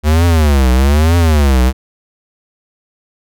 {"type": "tone with vibrato", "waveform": "square", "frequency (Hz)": 73.42, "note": "D2", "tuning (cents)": 0, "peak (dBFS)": -8, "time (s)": [0.03, 1.73], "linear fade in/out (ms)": 50, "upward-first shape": "triangle", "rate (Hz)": 1.1, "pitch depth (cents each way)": 300, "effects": []}